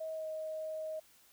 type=tone with pitch glide; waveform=sine; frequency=637 to 628.2 Hz; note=D#5 to D#5; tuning=+41 to +16 cents; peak=-37 dBFS; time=0-1 s; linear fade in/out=10 ms; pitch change=-25 cents; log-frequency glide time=0.11-0.28 s; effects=white hiss -64 dBFS RMS until 1.32 s